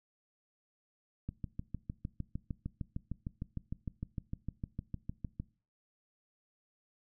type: click train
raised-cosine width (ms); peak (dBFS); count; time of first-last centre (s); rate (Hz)
5; -25; 28; 1.29-5.4; 6.57
effects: noise-tail reverb RT60 0.4 s tail -21 dB re dry